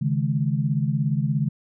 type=chord; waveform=sine; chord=C# suspended second; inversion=none; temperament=equal with one note detuned; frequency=138.59 / 155.56 / 210.7 Hz; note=C#3 / D#3 / G#3; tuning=0 / 0 / +25 cents; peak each=-23 / -24 / -27 dBFS; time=0.01-1.49 s; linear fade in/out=10 ms; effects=none